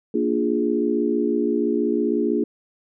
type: chord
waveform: sine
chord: Bb dominant seventh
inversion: none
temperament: equal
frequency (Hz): 233.1 / 293.7 / 349.2 / 415.3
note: Bb3 / D4 / F4 / Ab4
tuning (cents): 0 / 0 / 0 / 0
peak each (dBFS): -24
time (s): 0.14-2.44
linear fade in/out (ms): 5
effects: none